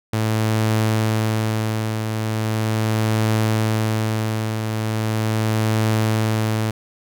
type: tone with tremolo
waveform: sawtooth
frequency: 109.7 Hz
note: A2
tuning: 5 cents flat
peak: -12 dBFS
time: 0.13-6.71 s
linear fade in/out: 5 ms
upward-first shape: triangle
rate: 0.39 Hz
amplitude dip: 50%
effects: none